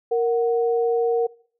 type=tone pair together; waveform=sine; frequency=465.7 / 740 Hz; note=A#4 / F#5; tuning=-2 / 0 cents; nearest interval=minor sixth; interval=802 cents; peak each=-18 / -27 dBFS; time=0.11-1.27 s; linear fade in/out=10 ms; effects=noise-tail reverb RT60 0.5 s tail -22 dB re dry